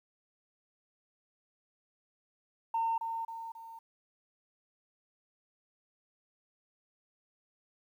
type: tone with echo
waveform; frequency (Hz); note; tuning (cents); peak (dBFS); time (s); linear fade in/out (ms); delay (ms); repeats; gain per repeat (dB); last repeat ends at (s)
sine; 910; A#5; -42; -27; 2.74-2.98; 5; 270; 3; -6; 3.79
effects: tanh soft clip ceiling -24 dBFS + 11-bit